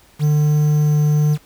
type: tone with quantisation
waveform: triangle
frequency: 149.9 Hz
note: D3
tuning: 36 cents sharp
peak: -10 dBFS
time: 0.19-1.38 s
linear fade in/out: 50 ms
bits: 6
effects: pink hiss -51 dBFS RMS until 1.45 s